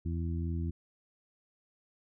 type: harmonic tone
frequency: 83.7 Hz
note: E2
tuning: 27 cents sharp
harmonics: 1 / 2 / 3 / 4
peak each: -32 / -38 / -42 / -44 dBFS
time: 0.05-0.71 s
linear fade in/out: 10 ms
effects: none